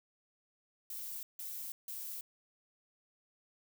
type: noise bursts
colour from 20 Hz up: violet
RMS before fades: -43 dBFS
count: 3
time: 0.9-2.21 s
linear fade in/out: 2 ms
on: 330 ms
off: 160 ms
effects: none